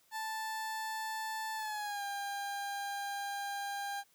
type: tone with pitch glide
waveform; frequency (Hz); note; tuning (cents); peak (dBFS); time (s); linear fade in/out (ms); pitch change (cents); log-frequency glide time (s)
30% pulse; 880 to 802.3; A5 to G5; 0 to +40; -34; 0.11-4.04; 50; -160; 1.55-2.03
effects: white hiss -69 dBFS RMS until 4.14 s